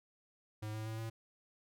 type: tone with pitch steps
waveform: square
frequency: 107.2 / 109.01 / 110.85 / 112.72 Hz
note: A2 / A2 / A2 / A2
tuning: -45 / -16 / +13 / +42 cents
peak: -40 dBFS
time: 0.62-1.1 s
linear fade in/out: 10 ms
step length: 120 ms
effects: none